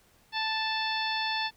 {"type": "harmonic tone", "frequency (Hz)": 880, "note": "A5", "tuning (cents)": 0, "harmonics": [1, 2, 3, 4, 5, 6], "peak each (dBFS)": [-32, -34, -36, -35, -36, -42], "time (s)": [0.32, 1.51], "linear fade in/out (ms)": 50, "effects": ["pink hiss -63 dBFS RMS until 1.56 s"]}